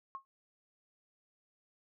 sine tone with exponential decay, 1081 Hz, C#6, 44 cents flat, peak -36 dBFS, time 0.15-0.25 s, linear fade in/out 0 ms, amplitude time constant 20 ms, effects none

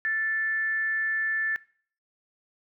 sine tone with frequency modulation, 1760 Hz, A6, in tune, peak -24 dBFS, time 0.05-1.56 s, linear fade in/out 0 ms, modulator 398 Hz, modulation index 0.21, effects noise-tail reverb RT60 0.5 s tail -21 dB re dry

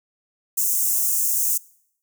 white high-pass noise, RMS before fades -21 dBFS, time 0.57-1.58 s, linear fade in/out 10 ms, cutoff 6200 Hz, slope 48 dB/octave, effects noise-tail reverb RT60 0.7 s tail -23 dB re dry

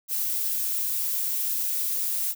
violet noise, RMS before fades -27 dBFS, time 0.08-2.35 s, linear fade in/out 50 ms, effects none

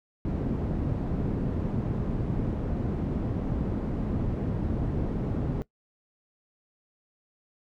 white low-pass noise, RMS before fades -29 dBFS, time 0.25-5.62 s, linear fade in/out 0 ms, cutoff 220 Hz, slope 12 dB/octave, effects noise-tail reverb RT60 0.1 s tail -20 dB re dry

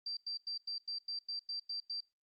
sine tone bursts, 4699 Hz, D8, in tune, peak -37 dBFS, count 10, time 0.06-2.006 s, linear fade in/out 5 ms, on 110 ms, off 94 ms, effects noise-tail reverb RT60 0.2 s tail -21 dB re dry + Opus 24 kbps

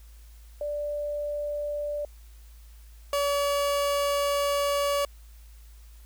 sine / 30% pulse tone pair in turn, 587.3 / 569.6 Hz, D5 / C#5, 0 / +47 cents, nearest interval minor second, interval 53 cents, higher first, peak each -28 / -21 dBFS, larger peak second, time 0.61-2.05 / 3.13-5.05 s, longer second, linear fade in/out 2 ms, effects added 55 Hz sine -46 dBFS peak until 6.05 s + white hiss -60 dBFS RMS until 6.05 s

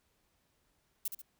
violet noise with echo, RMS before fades -34 dBFS, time 1.05-1.08 s, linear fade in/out 5 ms, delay 69 ms, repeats 2, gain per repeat -7 dB, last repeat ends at 1.218 s, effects pink hiss -75 dBFS RMS until 1.39 s

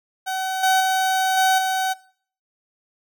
30% pulse tone with level steps, 757 Hz, F#5, 39 cents sharp, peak -21 / -13 / -16 / -13 / -18 dBFS, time 0.26-1.94 s, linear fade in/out 20 ms, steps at 0.63 / 0.8 / 1.37 / 1.58 s, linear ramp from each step 5 ms, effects noise-tail reverb RT60 0.5 s tail -19 dB re dry

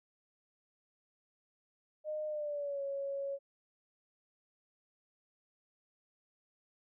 sine tone with pitch glide, 612 to 554.8 Hz, D#5 to C#5, -29 to +1 cents, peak -35 dBFS, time 2.04-3.39 s, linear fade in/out 50 ms, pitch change -170 cents, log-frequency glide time 2.27-2.82 s, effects none

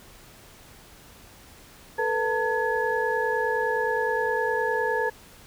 sine tone cluster, 442.4 / 492.1 / 898 / 1691 Hz, A4 / B4 / A5 / G#6, +9 / -6 / +35 / +31 cents, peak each -28 dBFS, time 1.98-5.1 s, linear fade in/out 10 ms, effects pink hiss -50 dBFS RMS until 5.46 s

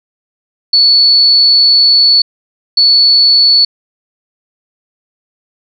sine tone bursts at uneven times, 4435 Hz, C#8, in tune, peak -4 dBFS, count 2, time 0.73-2.22 / 2.77-3.65 s, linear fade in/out 5 ms, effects none

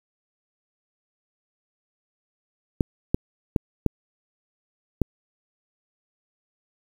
clicks, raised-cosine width 3 ms, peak -6 dBFS, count 5, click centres 2.808 / 3.145 / 3.562 / 3.863 / 5.017 s, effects 7-bit

